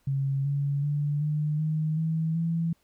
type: tone with pitch steps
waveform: sine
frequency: 137.1 / 141.53 / 146.09 / 150.81 / 155.68 / 160.7 / 165.89 Hz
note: C#3 / C#3 / D3 / D3 / D#3 / E3 / E3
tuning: -19 / +36 / -9 / +46 / +1 / -44 / +11 cents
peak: -24 dBFS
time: 0.07-2.73 s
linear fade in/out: 5 ms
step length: 380 ms
effects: pink hiss -69 dBFS RMS until 2.83 s